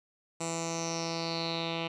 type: tone with low-pass filter sweep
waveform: 10% pulse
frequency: 165.8 Hz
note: E3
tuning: 10 cents sharp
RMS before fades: -34 dBFS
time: 0.4-1.88 s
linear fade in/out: 10 ms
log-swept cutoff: 7900 to 3200 Hz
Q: 6.5
effects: none